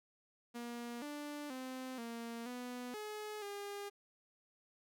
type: tone with pitch steps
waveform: sawtooth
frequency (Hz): 237.9 / 293.6 / 258.5 / 232.4 / 247.2 / 423.9 / 405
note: A#3 / D4 / C4 / A#3 / B3 / G#4 / G#4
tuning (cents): +35 / 0 / -21 / -5 / +2 / +35 / -43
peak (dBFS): -39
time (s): 0.54-3.9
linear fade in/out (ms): 20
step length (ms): 480
effects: none